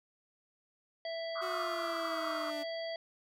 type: harmonic tone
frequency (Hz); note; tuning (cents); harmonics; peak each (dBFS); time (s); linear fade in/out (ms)
660; E5; +2; 1 / 3 / 5 / 7; -37 / -46 / -48 / -47; 1.05-2.96; 2
type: band-pass noise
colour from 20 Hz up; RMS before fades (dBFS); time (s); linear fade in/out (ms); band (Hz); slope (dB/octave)
pink; -40; 1.35-2.51; 10; 1100 to 1400; 96
type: exponential sweep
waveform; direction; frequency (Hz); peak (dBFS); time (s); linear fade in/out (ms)
sawtooth; down; 370 to 293.7; -37; 1.41-2.64; 20
effects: none